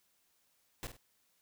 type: noise with echo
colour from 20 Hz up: pink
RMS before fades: -41 dBFS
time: 0.83-0.87 s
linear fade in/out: 0 ms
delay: 48 ms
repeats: 2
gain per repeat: -9 dB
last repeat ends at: 0.966 s
effects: white hiss -74 dBFS RMS until 1.41 s